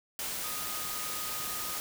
sine tone in noise, 1244.5 Hz, D#6, in tune, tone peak -43 dBFS, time 0.44-1.78 s, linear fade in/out 0 ms, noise white, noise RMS -36 dBFS, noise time 0.19-1.8 s, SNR -10 dB, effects none

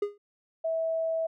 triangle tone with exponential decay, 410 Hz, G#4, 22 cents flat, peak -20 dBFS, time 0.02-0.18 s, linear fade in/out 5 ms, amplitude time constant 34 ms
sine tone, 651 Hz, E5, 22 cents flat, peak -26 dBFS, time 0.64-1.27 s, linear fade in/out 10 ms
effects none

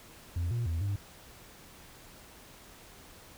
sine tone with pitch steps, 86.3 / 118.5 / 82.9 / 100 Hz, F2 / A#2 / E2 / G2, -20 / +29 / +10 / +35 cents, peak -26 dBFS, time 0.36-0.96 s, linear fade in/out 5 ms, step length 150 ms, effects tanh soft clip ceiling -28 dBFS + pink hiss -53 dBFS RMS until 3.37 s

